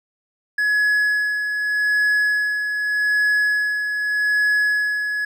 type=tone with tremolo; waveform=triangle; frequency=1689 Hz; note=G#6; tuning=29 cents sharp; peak=-13 dBFS; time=0.58-5.25 s; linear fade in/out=5 ms; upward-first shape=sine; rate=0.83 Hz; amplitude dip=50%; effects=none